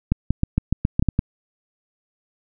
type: clicks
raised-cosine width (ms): 5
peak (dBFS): -5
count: 10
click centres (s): 0.12 / 0.306 / 0.434 / 0.58 / 0.726 / 0.851 / 0.995 / 1.025 / 1.087 / 1.191
effects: none